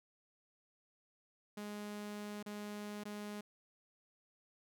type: tone with dropouts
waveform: sawtooth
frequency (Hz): 207.7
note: G#3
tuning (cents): 0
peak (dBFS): -39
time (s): 1.57-3.41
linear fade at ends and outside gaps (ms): 5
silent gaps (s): 2.428-2.461 / 3.037-3.053
effects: none